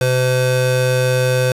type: tone pair together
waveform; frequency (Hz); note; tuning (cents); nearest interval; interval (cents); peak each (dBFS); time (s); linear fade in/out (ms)
square; 127.4 / 509.6; C3 / C5; -46 / -46; 2 octaves; 2400; -17; 0.01-1.52; 2
effects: resampled to 32000 Hz